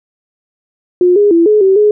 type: tone with pitch steps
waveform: sine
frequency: 358.2 / 411.1 / 335.8 / 424.3 / 383.9 / 419.9 Hz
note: F4 / G#4 / E4 / G#4 / G4 / G#4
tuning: +44 / -18 / +32 / +37 / -36 / +19 cents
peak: -5 dBFS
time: 1.01-1.91 s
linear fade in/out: 2 ms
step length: 150 ms
effects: none